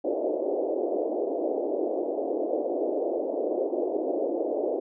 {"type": "band-pass noise", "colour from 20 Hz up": "pink", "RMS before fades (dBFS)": -28, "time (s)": [0.04, 4.8], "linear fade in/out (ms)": 10, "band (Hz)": [310, 660], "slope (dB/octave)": 48, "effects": []}